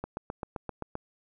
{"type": "click train", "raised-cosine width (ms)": 1, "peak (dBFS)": -20, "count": 8, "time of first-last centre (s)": [0.04, 0.954], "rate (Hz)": 7.66, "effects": []}